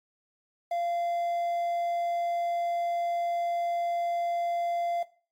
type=tone with quantisation; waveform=triangle; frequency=690 Hz; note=F5; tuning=21 cents flat; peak=-25 dBFS; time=0.71-5.03 s; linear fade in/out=5 ms; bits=9; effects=noise-tail reverb RT60 0.4 s tail -18 dB re dry + AAC 64 kbps